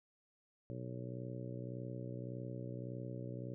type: harmonic tone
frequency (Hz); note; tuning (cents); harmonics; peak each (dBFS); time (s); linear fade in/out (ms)
61.74; B1; 0; 2 / 3 / 4 / 5 / 6 / 7 / 8 / 9; -44 / -50 / -53 / -51 / -54 / -53 / -60 / -52; 0.7-3.54; 0
effects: none